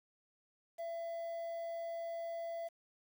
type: tone with quantisation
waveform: triangle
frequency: 671 Hz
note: E5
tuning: 31 cents sharp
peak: -37 dBFS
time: 0.78-2.69 s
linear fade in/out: 20 ms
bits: 10
effects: none